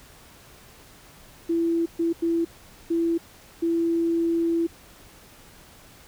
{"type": "tone bursts at uneven times", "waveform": "sine", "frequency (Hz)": 334.3, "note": "E4", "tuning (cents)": 24, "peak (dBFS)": -20, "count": 5, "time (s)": [[1.49, 1.86], [1.99, 2.13], [2.22, 2.45], [2.9, 3.18], [3.62, 4.67]], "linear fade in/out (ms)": 10, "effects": ["pink hiss -50 dBFS RMS until 6.07 s"]}